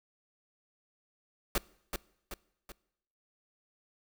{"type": "noise with echo", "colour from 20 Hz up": "pink", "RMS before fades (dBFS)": -29, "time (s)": [1.55, 1.58], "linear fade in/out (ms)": 2, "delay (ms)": 380, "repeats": 3, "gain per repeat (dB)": -6, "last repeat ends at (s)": 2.72, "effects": ["noise-tail reverb RT60 0.8 s tail -23 dB re dry"]}